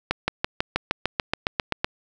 accelerating click train, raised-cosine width 0.3 ms, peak -5 dBFS, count 13, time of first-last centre 0.11-1.845 s, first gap 170 ms, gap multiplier 0.97, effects none

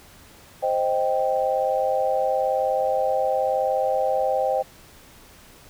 sine chord, C minor, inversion none, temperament equal, 523.3 / 622.3 / 784 Hz, C5 / Eb5 / G5, 0 / 0 / 0 cents, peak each -23 / -25 / -24 dBFS, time 0.62-4.63 s, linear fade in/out 20 ms, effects pink hiss -49 dBFS RMS until 5.69 s

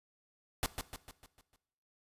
pink noise with echo, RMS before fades -32 dBFS, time 0.63-0.66 s, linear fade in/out 0 ms, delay 150 ms, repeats 6, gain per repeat -6 dB, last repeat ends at 1.56 s, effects noise-tail reverb RT60 0.9 s tail -18 dB re dry + resampled to 32000 Hz

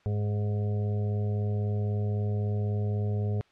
harmonic tone, 103.8 Hz, G#2, in tune, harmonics 1 / 2 / 4 / 5 / 6 / 7, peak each -26 / -37 / -38 / -45 / -47 / -48 dBFS, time 0.06-3.41 s, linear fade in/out 0 ms, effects white hiss -63 dBFS RMS until 3.51 s + low-pass 3000 Hz 12 dB/octave

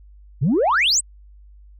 sine exponential sweep, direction up, 116.54 to 8750 Hz, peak -13 dBFS, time 0.41-1.01 s, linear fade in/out 20 ms, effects tanh soft clip ceiling -12 dBFS + added 50 Hz sine -43 dBFS peak until 1.79 s

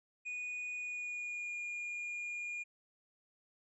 triangle tone with pitch glide, 2467 to 2426 Hz, D#7 to D#7, -15 to -44 cents, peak -37 dBFS, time 0.25-2.64 s, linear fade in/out 20 ms, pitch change -29 cents, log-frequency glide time 0.76-1.54 s, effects resampled to 22050 Hz

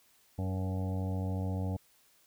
harmonic tone with a mistuned harmonic, 94.1 Hz, F#2, 30 cents sharp, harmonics 1 / 2 / 3 / 5 / 6 / 7 / 8 / 9, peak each -32 / -38 / -42 / -46 / -48 / -49 / -50 / -51 dBFS, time 0.38-1.77 s, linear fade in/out 10 ms, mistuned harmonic 6, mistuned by -15 cents, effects white hiss -66 dBFS RMS until 2.26 s

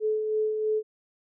sine tone with tremolo, 431.4 Hz, A4, 34 cents flat, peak -22 dBFS, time 0-0.83 s, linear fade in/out 50 ms, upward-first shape sine, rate 3.1 Hz, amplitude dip 40%, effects none

